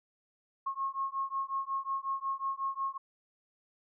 sine beating tone pair, 1082 / 1087.5 Hz, C#6 / C#6, -42 / -33 cents, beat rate 5.5 Hz, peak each -35 / -35 dBFS, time 0.66-2.98 s, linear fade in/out 10 ms, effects none

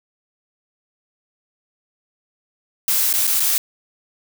blue noise with dropouts, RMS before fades -18 dBFS, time 2.88-3.58 s, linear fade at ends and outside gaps 1 ms, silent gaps 3.129-3.138 / 3.27-3.275 / 3.397-3.403 s, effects none

